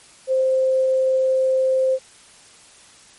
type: tone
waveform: sine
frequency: 523.3 Hz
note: C5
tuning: in tune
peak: -15 dBFS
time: 0.27-1.99 s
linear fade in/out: 50 ms
effects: white hiss -48 dBFS RMS until 3.18 s + MP3 48 kbps